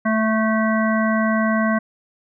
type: harmonic tone with a mistuned harmonic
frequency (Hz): 220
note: A3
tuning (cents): 0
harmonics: 1 / 3 / 5 / 7 / 9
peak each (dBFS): -18 / -23 / -25 / -26 / -28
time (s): 0.05-1.79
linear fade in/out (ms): 10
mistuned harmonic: 9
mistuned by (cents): -31
effects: none